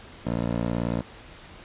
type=tone with band-pass filter; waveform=15% pulse; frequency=58.27 Hz; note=A#1; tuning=in tune; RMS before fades=-27 dBFS; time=0.25-1.02 s; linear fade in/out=20 ms; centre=360 Hz; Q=0.72; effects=pink hiss -46 dBFS RMS until 1.64 s + resampled to 8000 Hz